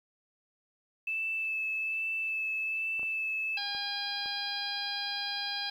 sine tone with vibrato, 2627 Hz, E7, 7 cents flat, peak -30 dBFS, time 1.07-3.58 s, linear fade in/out 5 ms, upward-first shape sine, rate 1.2 Hz, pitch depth 14 cents each way
clicks, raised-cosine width 1 ms, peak -35 dBFS, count 4, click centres 2.995 / 3.031 / 3.749 / 4.259 s
harmonic tone, 811 Hz, G#5, 41 cents flat, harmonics 1 / 2 / 3 / 4 / 5 / 6, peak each -41 / -40 / -43 / -39 / -38 / -38 dBFS, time 3.57-5.7 s, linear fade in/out 5 ms
effects 10-bit

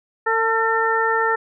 harmonic tone with a mistuned harmonic, 451.4 Hz, A4, 44 cents sharp, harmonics 1 / 2 / 3 / 4, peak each -22 / -22 / -22 / -22 dBFS, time 0.26-1.36 s, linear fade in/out 10 ms, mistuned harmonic 2, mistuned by -20 cents, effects none

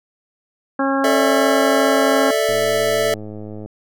harmonic tone, 272.3 Hz, C#4, 31 cents flat, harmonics 1 / 2 / 3 / 4 / 5 / 6, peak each -19 / -22 / -24 / -25 / -26 / -27 dBFS, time 0.79-2.31 s, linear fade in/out 5 ms
square chord, A suspended fourth, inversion none, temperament equal, 440 / 587.3 / 659.3 Hz, A4 / D5 / E5, 0 / 0 / 0 cents, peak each -21 dBFS, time 1.04-3.14 s, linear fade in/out 2 ms
click train, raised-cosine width 2 ms, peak -20 dBFS, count 125, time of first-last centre 2.49-3.66 s, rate 106 Hz
effects none

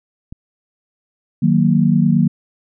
click, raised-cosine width 5 ms, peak -19 dBFS, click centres 0.325 s
sine chord, D# minor, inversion none, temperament equal, 155.56 / 185 / 233.1 Hz, D#3 / F#3 / A#3, 0 / 0 / 0 cents, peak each -15 dBFS, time 1.42-2.28 s, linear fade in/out 10 ms
effects none

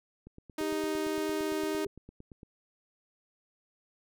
click train, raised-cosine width 3 ms, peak -35 dBFS, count 20, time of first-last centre 0.27-2.432 s, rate 8.79 Hz
sawtooth tone, 311.1 Hz, D#4, in tune, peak -28 dBFS, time 0.58-1.85 s, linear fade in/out 5 ms
sine tone with vibrato, 396.1 Hz, G4, 18 cents sharp, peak -33 dBFS, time 0.6-1.87 s, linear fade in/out 5 ms, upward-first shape sine, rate 1.8 Hz, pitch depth 12 cents each way
effects none

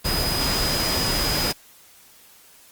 sine tone in noise, 4978 Hz, D#8, in tune, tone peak -25 dBFS, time 0.04-1.53 s, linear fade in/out 20 ms, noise pink, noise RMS -24 dBFS, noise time 0.04-1.53 s, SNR -4 dB, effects white hiss -51 dBFS RMS until 2.71 s + Opus 32 kbps

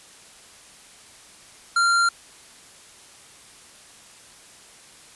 sine tone with hard clipping, 1384 Hz, F6, 16 cents flat, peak -18 dBFS, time 1.76-2.09 s, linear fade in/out 5 ms, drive 18 dB, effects white hiss -48 dBFS RMS until 5.15 s + resampled to 24000 Hz

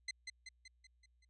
20% pulse tone with echo, 2060 Hz, C7, 28 cents flat, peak -33 dBFS, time 0.08-0.11 s, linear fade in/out 5 ms, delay 190 ms, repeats 6, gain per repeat -5 dB, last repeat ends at 1.25 s, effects added 60 Hz sine -70 dBFS peak until 1.29 s + resampled to 24000 Hz

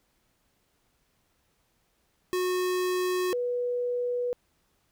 square / sine tone pair in turn, 364.8 / 489.1 Hz, F#4 / B4, -24 / -17 cents, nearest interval perfect fourth, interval 507 cents, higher second, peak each -26 dBFS, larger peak neither, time 2.33-3.33 / 3.33-4.33 s, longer neither, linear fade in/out 0 ms, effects pink hiss -71 dBFS RMS until 4.91 s

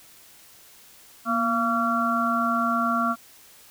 harmonic tone with a mistuned harmonic, 228.4 Hz, A#3, 35 cents flat, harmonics 1 / 3 / 5 / 6, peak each -26 / -29 / -26 / -25 dBFS, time 1.25-3.16 s, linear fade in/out 50 ms, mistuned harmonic 1, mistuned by +67 cents, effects white hiss -51 dBFS RMS until 3.7 s

